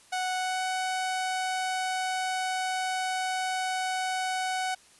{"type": "tone with pitch glide", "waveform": "sawtooth", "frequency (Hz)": [740, 746.4], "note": ["F#5", "F#5"], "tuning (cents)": [0, 15], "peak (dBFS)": -24, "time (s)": [0.12, 4.75], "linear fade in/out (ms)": 10, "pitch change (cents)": 15, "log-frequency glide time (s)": [0.36, 0.63], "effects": ["white hiss -57 dBFS RMS until 4.99 s", "resampled to 24000 Hz"]}